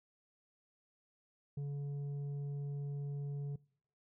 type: tone with tanh clipping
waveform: sine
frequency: 142.5 Hz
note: C#3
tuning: 48 cents sharp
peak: -38 dBFS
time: 1.57-3.56 s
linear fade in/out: 5 ms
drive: 5 dB
effects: noise-tail reverb RT60 0.6 s tail -24 dB re dry